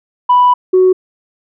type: tone pair in turn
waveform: sine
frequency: 987.8 / 371 Hz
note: B5 / F#4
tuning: 0 / +5 cents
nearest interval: octave + perfect fourth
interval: 1695 cents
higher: first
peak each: -4 dBFS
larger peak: neither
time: 0.29-0.54 / 0.73-0.93 s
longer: first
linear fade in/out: 10 ms
effects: tanh soft clip ceiling -2 dBFS